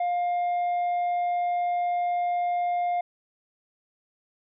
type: tone with tanh clipping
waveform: triangle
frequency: 706 Hz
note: F5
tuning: 19 cents sharp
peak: -24 dBFS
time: 0-3.01 s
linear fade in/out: 5 ms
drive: 8 dB
effects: none